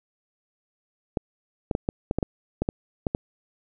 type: clicks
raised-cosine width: 2 ms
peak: -10 dBFS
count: 11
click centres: 1.172 / 1.712 / 1.751 / 1.889 / 2.111 / 2.186 / 2.228 / 2.62 / 2.689 / 3.068 / 3.149 s
effects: none